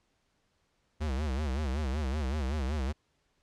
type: tone with vibrato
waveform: square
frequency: 70.7 Hz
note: C#2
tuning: 35 cents sharp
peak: -30 dBFS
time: 1-2.93 s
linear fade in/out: 20 ms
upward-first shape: sine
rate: 5.3 Hz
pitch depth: 180 cents each way
effects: pink hiss -74 dBFS RMS until 3.42 s + low-pass 7000 Hz 12 dB/octave